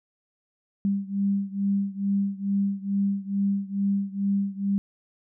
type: beating tone pair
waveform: sine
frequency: 197.7 / 200 Hz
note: G3 / G3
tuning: +15 / +35 cents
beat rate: 2.3 Hz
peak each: -25 / -27 dBFS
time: 0.85-4.78 s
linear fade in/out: 0 ms
effects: none